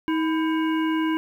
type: harmonic tone with a mistuned harmonic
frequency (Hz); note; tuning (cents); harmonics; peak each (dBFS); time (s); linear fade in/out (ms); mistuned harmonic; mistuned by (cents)
317.7; D#4; +36; 1 / 3 / 5 / 7 / 9; -21 / -30 / -34 / -37 / -38; 0.08-1.17; 0; 3; +83
effects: 9-bit